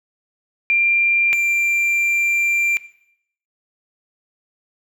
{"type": "tone pair in turn", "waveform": ["sine", "triangle"], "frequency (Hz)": [2380, 2368], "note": ["D7", "D7"], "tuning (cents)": [22, 14], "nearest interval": "unison", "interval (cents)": 8, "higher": "first", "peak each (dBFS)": -13, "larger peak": "neither", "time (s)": [[0.7, 1.33], [1.33, 2.77]], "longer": "second", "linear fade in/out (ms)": 0, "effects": ["noise-tail reverb RT60 0.7 s tail -17 dB re dry"]}